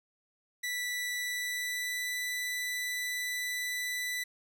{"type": "tone with pitch glide", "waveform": "sawtooth", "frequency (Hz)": [1969, 1982.7], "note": ["B6", "B6"], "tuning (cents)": [-6, 6], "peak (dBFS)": -29, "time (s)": [0.63, 4.24], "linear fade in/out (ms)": 10, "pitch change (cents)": 12, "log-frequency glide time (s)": [1.18, 2.16], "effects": []}